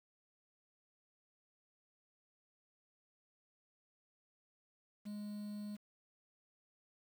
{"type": "tone with quantisation", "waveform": "triangle", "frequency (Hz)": 207.7, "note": "G#3", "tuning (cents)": 0, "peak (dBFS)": -40, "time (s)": [5.05, 5.77], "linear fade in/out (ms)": 20, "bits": 10, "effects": []}